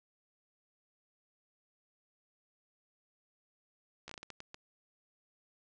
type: slowing click train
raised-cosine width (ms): 0.2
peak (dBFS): -28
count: 9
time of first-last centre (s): 4.08-4.544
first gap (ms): 14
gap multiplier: 1.39
effects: resampled to 22050 Hz